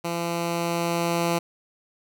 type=tone with level ramp; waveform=10% pulse; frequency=170 Hz; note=F3; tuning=46 cents flat; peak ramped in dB=-18 to -13 dBFS; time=0.04-1.39 s; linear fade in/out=10 ms; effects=none